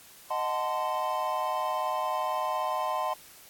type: chord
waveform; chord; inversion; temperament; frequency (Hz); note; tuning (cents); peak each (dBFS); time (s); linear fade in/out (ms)
triangle; D# diminished seventh; none; equal with one note detuned; 622.3 / 740 / 880 / 1033.9; D#5 / F#5 / A5 / C6; 0 / 0 / 0 / -21; -32 / -32 / -32 / -29; 0.3-3.14; 10
effects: white hiss -52 dBFS RMS until 3.49 s + AAC 64 kbps